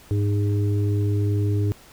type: harmonic tone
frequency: 102.4 Hz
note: G#2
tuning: 24 cents flat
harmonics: 1 / 3 / 4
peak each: -19 / -29 / -31 dBFS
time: 0.11-1.72 s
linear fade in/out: 0 ms
effects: pink hiss -49 dBFS RMS until 1.92 s